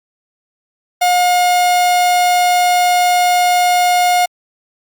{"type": "tone", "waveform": "45% pulse", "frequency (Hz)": 716, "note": "F5", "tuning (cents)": 43, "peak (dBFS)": -10, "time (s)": [1.01, 4.26], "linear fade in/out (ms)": 10, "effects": ["Opus 48 kbps"]}